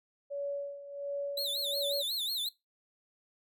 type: tone with tremolo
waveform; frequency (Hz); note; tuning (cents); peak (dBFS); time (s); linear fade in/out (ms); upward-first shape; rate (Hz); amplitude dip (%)
sine; 566; C#5; +36; -32; 0.3-2.03; 20; sine; 1.4; 75
type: tone with vibrato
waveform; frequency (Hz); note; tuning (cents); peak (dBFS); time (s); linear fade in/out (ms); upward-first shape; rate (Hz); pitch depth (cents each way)
45% pulse; 3871; B7; -35; -31; 1.37-2.49; 5; sine; 5.5; 190
effects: noise-tail reverb RT60 0.2 s tail -20 dB re dry